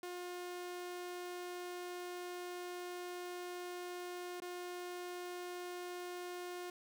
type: tone with dropouts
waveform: sawtooth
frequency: 356.5 Hz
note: F4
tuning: 36 cents sharp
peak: -39 dBFS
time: 0.03-6.7 s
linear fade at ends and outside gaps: 2 ms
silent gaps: 4.402-4.42 s
effects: none